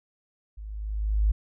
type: tone with level ramp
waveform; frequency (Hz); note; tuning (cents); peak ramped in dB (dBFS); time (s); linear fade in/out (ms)
sine; 52.4; G#1; +16; -37 to -17; 0.57-1.32; 10
effects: none